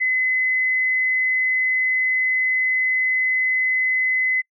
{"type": "tone", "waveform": "sine", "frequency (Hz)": 2030, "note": "B6", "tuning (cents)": 47, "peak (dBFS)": -17, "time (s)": [0, 4.42], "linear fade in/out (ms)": 20, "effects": ["noise-tail reverb RT60 0.1 s tail -25 dB re dry"]}